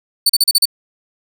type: tone bursts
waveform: sawtooth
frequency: 4515 Hz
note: C#8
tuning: 31 cents sharp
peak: -6 dBFS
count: 6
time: 0.26-0.655 s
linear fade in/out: 5 ms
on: 35 ms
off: 37 ms
effects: none